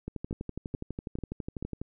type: two click trains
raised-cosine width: 3 ms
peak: -22 / -21 dBFS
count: 22 / 4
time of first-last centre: 0.08-1.816 / 0.31-1.626 s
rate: 12.1 / 2.28 Hz
effects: none